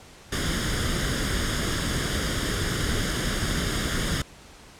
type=noise with comb filter; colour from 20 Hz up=pink; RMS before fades=-26 dBFS; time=0.32-4.22 s; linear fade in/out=5 ms; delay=0.59 ms; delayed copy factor=+0.65; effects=pink hiss -48 dBFS RMS until 4.79 s + low-pass 9000 Hz 12 dB/octave